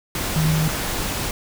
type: tone in noise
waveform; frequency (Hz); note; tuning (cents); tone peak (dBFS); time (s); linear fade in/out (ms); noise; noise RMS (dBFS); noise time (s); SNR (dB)
sine; 156.9; D#3; +15; -17; 0.36-0.68; 2; pink; -25; 0.15-1.31; +5
effects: none